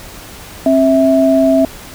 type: tone pair together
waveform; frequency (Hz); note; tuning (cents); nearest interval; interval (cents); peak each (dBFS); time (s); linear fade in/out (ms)
sine; 268.1 / 653.7; C4 / E5; +42 / -15; octave + minor third; 1543; -10; 0.66-1.65; 2
effects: pink hiss -33 dBFS RMS until 1.94 s